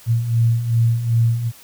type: beating tone pair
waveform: sine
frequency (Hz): 114 / 116.6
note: A#2 / A#2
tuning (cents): -38 / +1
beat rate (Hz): 2.6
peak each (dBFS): -21 / -15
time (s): 0.06-1.52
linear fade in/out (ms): 50
effects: white hiss -45 dBFS RMS until 1.63 s